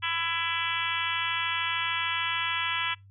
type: harmonic tone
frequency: 333.3 Hz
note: E4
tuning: 19 cents sharp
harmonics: 3 / 4 / 5 / 6 / 7 / 8 / 9 / 10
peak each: -35 / -35 / -35 / -35 / -35 / -35 / -35 / -35 dBFS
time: 0.02-2.95 s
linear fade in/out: 20 ms
effects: noise-tail reverb RT60 0.2 s tail -26 dB re dry + added 98 Hz sine -50 dBFS peak until 3.1 s